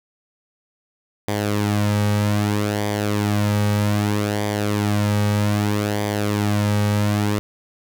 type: tone with flanger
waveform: sawtooth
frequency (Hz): 103.83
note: G#2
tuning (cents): 0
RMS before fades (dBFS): -20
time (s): 1.28-7.39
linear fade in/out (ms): 0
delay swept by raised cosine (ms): 0.73 to 2.93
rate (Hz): 0.63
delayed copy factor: -0.6
effects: none